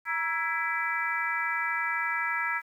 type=harmonic tone with a mistuned harmonic; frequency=331.8 Hz; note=E4; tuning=11 cents sharp; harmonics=3 / 4 / 5 / 6 / 7; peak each=-35 / -33 / -32 / -32 / -35 dBFS; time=0.05-2.62 s; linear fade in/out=50 ms; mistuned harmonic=3; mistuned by=-82 cents; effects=10-bit